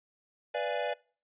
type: chord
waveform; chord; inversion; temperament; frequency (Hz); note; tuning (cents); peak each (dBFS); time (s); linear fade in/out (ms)
square; B diminished seventh; none; equal with one note detuned; 493.9 / 587.3 / 685.3 / 830.6; B4 / D5 / F5 / Ab5; 0 / 0 / -33 / 0; -36 / -34 / -38 / -39; 0.54-0.94; 10
effects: noise-tail reverb RT60 0.4 s tail -23 dB re dry + resampled to 8000 Hz